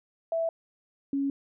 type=tone pair in turn; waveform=sine; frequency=659.3 / 277.2 Hz; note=E5 / C#4; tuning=0 / 0 cents; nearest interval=octave + minor third; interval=1500 cents; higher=first; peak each=-25 dBFS; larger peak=neither; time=0.32-0.49 / 1.13-1.3 s; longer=neither; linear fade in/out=2 ms; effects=none